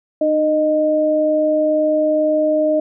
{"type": "tone pair together", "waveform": "sine", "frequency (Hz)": [305, 617.1], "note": ["D#4", "D#5"], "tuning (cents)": [-34, -14], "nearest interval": "octave", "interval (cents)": 1220, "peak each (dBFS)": [-19, -14], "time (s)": [0.21, 2.8], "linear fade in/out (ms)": 5, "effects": []}